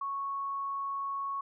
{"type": "tone", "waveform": "sine", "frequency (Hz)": 1106, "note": "C#6", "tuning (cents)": -4, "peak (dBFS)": -32, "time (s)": [0.01, 1.41], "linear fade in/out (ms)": 5, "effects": []}